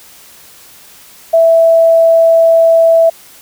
sine tone, 659.3 Hz, E5, in tune, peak -4 dBFS, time 1.33-3.1 s, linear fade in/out 10 ms, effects white hiss -39 dBFS RMS until 3.41 s

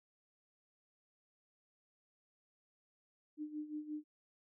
sine tone with tremolo, 302.2 Hz, D4, 50 cents sharp, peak -38 dBFS, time 3.37-4.04 s, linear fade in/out 50 ms, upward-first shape sine, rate 5.7 Hz, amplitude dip 75%, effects none

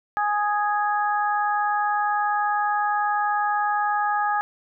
harmonic tone, 415.3 Hz, G#4, in tune, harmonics 2 / 3 / 4, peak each -22 / -26 / -28 dBFS, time 0.17-4.41 s, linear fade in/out 0 ms, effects none

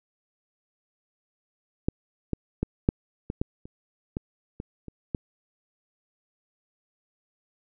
clicks, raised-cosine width 3 ms, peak -10 / -13 / -12 / -6 / -17 / -12 / -29 / -16 / -21 / -26 / -14 dBFS, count 11, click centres 1.885 / 2.333 / 2.63 / 2.889 / 3.301 / 3.415 / 3.655 / 4.169 / 4.601 / 4.883 / 5.148 s, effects none

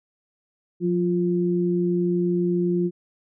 sine tone pair together, 177.85 / 349.7 Hz, F3 / F4, +32 / +2 cents, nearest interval octave, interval 1170 cents, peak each -22 dBFS, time 0.8-2.91 s, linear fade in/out 50 ms, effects none

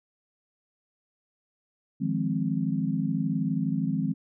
sine chord, F minor seventh, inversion third, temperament equal, 155.56 / 174.61 / 207.7 / 261.6 Hz, Eb3 / F3 / Ab3 / C4, 0 / 0 / 0 / 0 cents, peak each -30 dBFS, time 2-4.14 s, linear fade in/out 20 ms, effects none

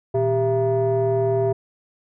sine tone with frequency modulation, 394.1 Hz, G4, 9 cents sharp, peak -16 dBFS, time 0.14-1.53 s, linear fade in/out 10 ms, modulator 276 Hz, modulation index 0.97, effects tanh soft clip ceiling -13 dBFS

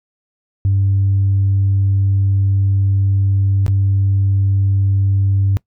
sine tone with dropouts, 98 Hz, G2, in tune, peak -10 dBFS, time 0.65-5.57 s, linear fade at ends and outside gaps 0 ms, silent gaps 3.664-3.68 s, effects noise-tail reverb RT60 0.1 s tail -23 dB re dry + tanh soft clip ceiling -8 dBFS

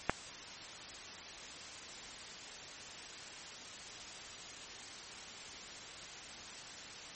click, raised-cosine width 0.5 ms, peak -12 dBFS, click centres 0.096 s, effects white hiss -48 dBFS RMS until 7.15 s + MP3 32 kbps

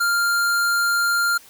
square tone, 1396.9 Hz, F6, in tune, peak -18 dBFS, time 0-1.38 s, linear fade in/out 10 ms, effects white hiss -48 dBFS RMS until 1.49 s

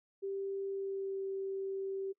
sine tone with pitch glide, 392 to 387.9 Hz, G4 to G4, 0 to -18 cents, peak -35 dBFS, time 0.22-2.13 s, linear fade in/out 20 ms, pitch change -18 cents, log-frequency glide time 0.69-1.23 s, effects noise-tail reverb RT60 0.1 s tail -24 dB re dry

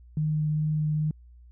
sine tone with vibrato, 153 Hz, D#3, 29 cents flat, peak -23 dBFS, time 0.17-1.11 s, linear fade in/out 2 ms, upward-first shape triangle, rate 2.4 Hz, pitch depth 10 cents each way, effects added 60 Hz sine -48 dBFS peak until 1.51 s

